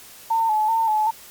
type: tone with vibrato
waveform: sine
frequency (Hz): 881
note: A5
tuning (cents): +2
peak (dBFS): -17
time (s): 0.3-1.11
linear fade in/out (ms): 10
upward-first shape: square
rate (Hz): 2.6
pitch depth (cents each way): 45
effects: white hiss -44 dBFS RMS until 1.3 s + Opus 48 kbps